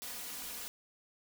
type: noise with comb filter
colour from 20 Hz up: white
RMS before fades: -43 dBFS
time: 0.02-0.68 s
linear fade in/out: 0 ms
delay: 4.1 ms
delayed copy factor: +0.75
effects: none